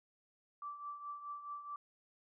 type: tone with tremolo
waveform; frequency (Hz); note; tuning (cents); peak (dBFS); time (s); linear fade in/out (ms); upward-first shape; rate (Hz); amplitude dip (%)
sine; 1165; D6; -14; -40; 0.62-1.76; 2; triangle; 4.7; 70
effects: none